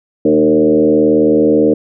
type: tone with frequency modulation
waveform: sine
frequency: 381.7 Hz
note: G4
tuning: 46 cents flat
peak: -7 dBFS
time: 0.25-1.74 s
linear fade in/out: 5 ms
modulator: 78.4 Hz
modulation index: 1.9
effects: none